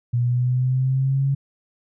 sine linear sweep, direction up, 119.8 to 138.59 Hz, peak -17 dBFS, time 0.13-1.35 s, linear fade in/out 10 ms, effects none

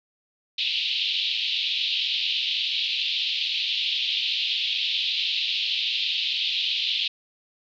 white band-pass noise, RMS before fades -26 dBFS, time 0.58-7.08 s, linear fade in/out 5 ms, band 2700 to 4000 Hz, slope 48 dB/octave, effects none

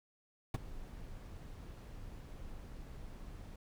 brown noise with ADSR envelope, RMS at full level -29 dBFS, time 0.54-3.56 s, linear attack 4 ms, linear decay 22 ms, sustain -19 dB, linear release 4 ms, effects none

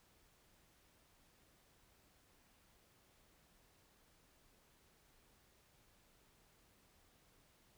silence, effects pink hiss -71 dBFS RMS until 7.77 s

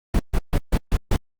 brown noise bursts, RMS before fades -17 dBFS, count 6, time 0.14-1.164 s, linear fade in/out 5 ms, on 54 ms, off 140 ms, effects Opus 32 kbps

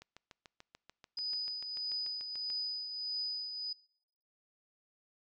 click train, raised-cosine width 0.2 ms, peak -34 dBFS, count 18, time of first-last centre 0.02-2.502 s, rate 6.85 Hz
sine tone with tremolo, 4978 Hz, D#8, in tune, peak -33 dBFS, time 1.17-3.73 s, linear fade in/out 5 ms, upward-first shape triangle, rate 1.6 Hz, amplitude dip 55%
effects noise-tail reverb RT60 0.8 s tail -25 dB re dry

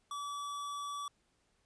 square tone, 1149 Hz, D6, 38 cents flat, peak -39 dBFS, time 0.11-1.08 s, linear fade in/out 2 ms, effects pink hiss -75 dBFS RMS until 1.65 s + resampled to 22050 Hz

